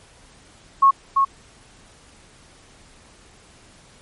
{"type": "tone with echo", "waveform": "sine", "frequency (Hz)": 1093, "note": "C#6", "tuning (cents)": -25, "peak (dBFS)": -9, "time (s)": [0.82, 0.91], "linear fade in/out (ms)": 10, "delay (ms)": 340, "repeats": 1, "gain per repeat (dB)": -4, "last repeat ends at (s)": 1.25, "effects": ["pink hiss -50 dBFS RMS until 4.01 s", "MP3 48 kbps"]}